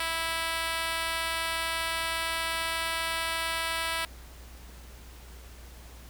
5% pulse tone with high-pass filter, 328.3 Hz, E4, 7 cents flat, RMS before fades -31 dBFS, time 0-4.05 s, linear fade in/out 2 ms, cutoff 810 Hz, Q 0.98, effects added 60 Hz sine -46 dBFS peak until 6.09 s + pink hiss -52 dBFS RMS until 6.09 s

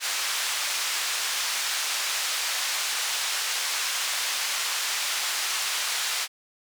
white band-pass noise, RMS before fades -28 dBFS, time 0-6.28 s, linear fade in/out 50 ms, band 1000 to 6500 Hz, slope 12 dB/octave, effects none

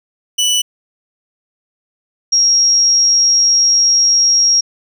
25% pulse / sine tone pair in turn, 2968 / 5603 Hz, F#7 / F8, +5 / +5 cents, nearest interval major seventh, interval 1100 cents, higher second, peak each -8 dBFS, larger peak neither, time 0.38-0.62 / 2.32-4.61 s, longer second, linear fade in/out 10 ms, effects none

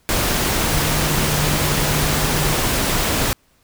sine tone in noise, 150 Hz, D3, 37 cents sharp, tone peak -23 dBFS, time 0.72-2.53 s, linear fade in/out 0 ms, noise pink, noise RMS -19 dBFS, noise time 0.09-3.33 s, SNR -7 dB, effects pink hiss -59 dBFS RMS until 3.63 s

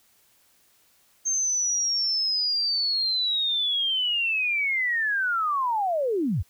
sine linear sweep, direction down, 6380 to 61.4 Hz, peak -22 dBFS, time 1.25-6.43 s, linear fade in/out 20 ms, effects white hiss -62 dBFS RMS until 6.49 s

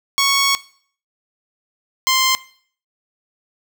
10% pulse tone pair in turn, 1108.7 / 1046.9 Hz, C#6 / C6, 0 / +1 cents, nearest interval minor second, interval 99 cents, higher first, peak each -5 dBFS, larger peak neither, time 0.18-0.55 / 2.07-2.35 s, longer first, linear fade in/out 0 ms, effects noise-tail reverb RT60 0.5 s tail -18 dB re dry

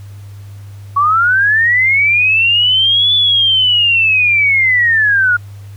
sine linear two-way sweep, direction up then down, 1108.7 to 3482 to 1410 Hz, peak -8 dBFS, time 0.96-5.37 s, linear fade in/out 10 ms, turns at 3.14 s, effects added 100 Hz sine -29 dBFS peak until 5.76 s + pink hiss -47 dBFS RMS until 5.76 s

